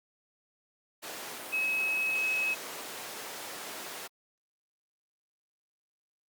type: tone in noise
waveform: sine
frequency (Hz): 2564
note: E7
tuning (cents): -49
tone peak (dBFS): -27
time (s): 1.52-2.55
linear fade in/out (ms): 20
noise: pink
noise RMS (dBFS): -39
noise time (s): 1.02-4.08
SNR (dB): +9
effects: high-pass 400 Hz 12 dB/octave + Opus 48 kbps